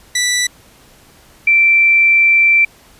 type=tone pair in turn; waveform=15% pulse / sine; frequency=1970 / 2343 Hz; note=B6 / D7; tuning=-5 / -5 cents; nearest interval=minor third; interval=300 cents; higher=second; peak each=-7 dBFS; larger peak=neither; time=0.15-0.47 / 1.47-2.65 s; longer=second; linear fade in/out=5 ms; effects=pink hiss -46 dBFS RMS until 2.99 s + resampled to 32000 Hz